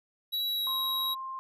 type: tone with pitch glide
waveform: square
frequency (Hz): 3902 to 3846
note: B7 to B7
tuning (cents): -22 to -47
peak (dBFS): -29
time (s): 0.32-1.15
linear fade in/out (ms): 20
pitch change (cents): -25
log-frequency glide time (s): 0.51-0.69
type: tone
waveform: sine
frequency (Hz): 1056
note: C6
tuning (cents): +16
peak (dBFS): -35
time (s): 0.67-1.39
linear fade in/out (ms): 0
effects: none